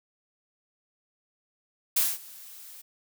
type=noise with ADSR envelope; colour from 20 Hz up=blue; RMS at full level=-22 dBFS; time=1.96-2.82 s; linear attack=9 ms; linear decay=210 ms; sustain=-24 dB; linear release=12 ms; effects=none